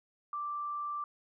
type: tone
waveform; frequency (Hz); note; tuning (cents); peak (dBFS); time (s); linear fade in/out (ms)
sine; 1174.7; D6; 0; -34; 0.33-1.04; 2
effects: none